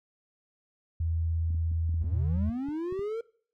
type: tone with vibrato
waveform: sine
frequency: 82.2 Hz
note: E2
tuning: 4 cents flat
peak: -26 dBFS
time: 1-2.5 s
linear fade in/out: 5 ms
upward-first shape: triangle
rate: 17 Hz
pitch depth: 14 cents each way
type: clicks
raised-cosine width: 5 ms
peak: -31 dBFS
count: 11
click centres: 1.505 / 1.547 / 1.716 / 1.893 / 1.942 / 2.044 / 2.13 / 2.369 / 2.687 / 2.925 / 2.993 s
type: linear sweep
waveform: triangle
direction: up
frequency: 61 to 466.2 Hz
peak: -28 dBFS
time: 2.01-3.21 s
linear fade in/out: 5 ms
effects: noise-tail reverb RT60 0.5 s tail -21 dB re dry